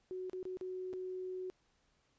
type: tone with dropouts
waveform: sine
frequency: 370 Hz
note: F#4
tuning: in tune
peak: -39 dBFS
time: 0.11-1.5 s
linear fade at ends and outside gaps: 0 ms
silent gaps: 0.297-0.332 / 0.429-0.453 / 0.571-0.611 / 0.93-0.936 s
effects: pink hiss -75 dBFS RMS until 2.18 s + resampled to 16000 Hz